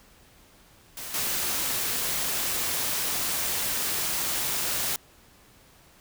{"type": "noise with level steps", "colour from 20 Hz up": "white", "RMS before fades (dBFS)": [-37, -28], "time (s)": [0.97, 4.96], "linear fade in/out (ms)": 2, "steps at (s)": 1.14, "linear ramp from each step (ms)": 2, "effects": ["pink hiss -56 dBFS RMS until 6 s"]}